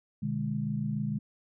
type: chord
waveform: sine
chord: G# diminished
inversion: first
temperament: equal with one note detuned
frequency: 123.47 / 150.09 / 207.7 Hz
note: B2 / D3 / G#3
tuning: 0 / +38 / 0 cents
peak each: -35 / -33 / -32 dBFS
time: 0.22-1.19 s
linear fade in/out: 10 ms
effects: none